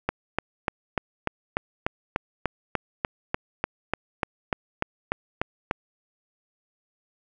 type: click train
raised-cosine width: 0.5 ms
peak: -8 dBFS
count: 20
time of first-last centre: 0.09-5.711 s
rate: 3.38 Hz
effects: none